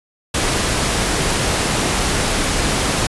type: noise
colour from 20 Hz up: pink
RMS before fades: -18 dBFS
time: 0.34-3.07 s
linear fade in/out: 5 ms
effects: resampled to 24000 Hz